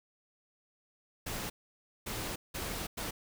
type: noise bursts at uneven times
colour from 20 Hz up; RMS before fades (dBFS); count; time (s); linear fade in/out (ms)
pink; -38; 4; 1.26-1.5 / 2.06-2.36 / 2.54-2.87 / 2.97-3.11; 10
effects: none